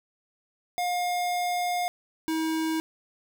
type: tone pair in turn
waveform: square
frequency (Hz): 712 / 319.8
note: F5 / D#4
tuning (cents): +33 / +48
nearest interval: octave + major second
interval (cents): 1385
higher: first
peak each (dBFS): -26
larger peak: neither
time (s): 0.78-1.88 / 2.28-2.8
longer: first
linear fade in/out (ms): 0
effects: none